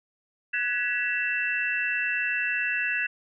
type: tone cluster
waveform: sine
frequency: 1495 / 1678 / 1949 / 2672 Hz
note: F#6 / G#6 / B6 / E7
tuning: +17 / +17 / -23 / +23 cents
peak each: -33 / -29 / -32 / -28 dBFS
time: 0.53-3.07 s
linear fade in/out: 10 ms
effects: none